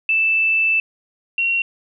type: tone pair in turn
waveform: sine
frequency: 2643 / 2738 Hz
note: E7 / F7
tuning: +4 / -35 cents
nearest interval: minor second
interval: 61 cents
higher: second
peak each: -14 / -16 dBFS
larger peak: first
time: 0.09-0.8 / 1.38-1.62 s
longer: first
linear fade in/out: 2 ms
effects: none